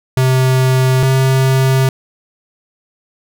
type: tone pair in turn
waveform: square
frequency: 130 / 132.35 Hz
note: C3 / C3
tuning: -11 / +20 cents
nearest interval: unison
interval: 31 cents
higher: second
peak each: -10 dBFS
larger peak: neither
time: 0.17-1.03 / 1.03-1.89 s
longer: neither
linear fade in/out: 2 ms
effects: none